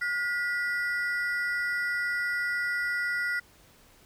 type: ring-modulated tone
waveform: triangle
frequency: 1698 Hz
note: G#6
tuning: 38 cents sharp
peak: -22 dBFS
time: 0.01-3.4 s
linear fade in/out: 10 ms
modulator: 263 Hz
effects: pink hiss -58 dBFS RMS until 4.05 s